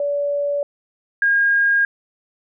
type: tone pair in turn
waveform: sine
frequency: 574 / 1623.5 Hz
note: D5 / G#6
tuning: -40 / -40 cents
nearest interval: octave + tritone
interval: 1800 cents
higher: second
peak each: -18 / -13 dBFS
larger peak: second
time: 0-0.63 / 1.22-1.85 s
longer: neither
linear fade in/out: 2 ms
effects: none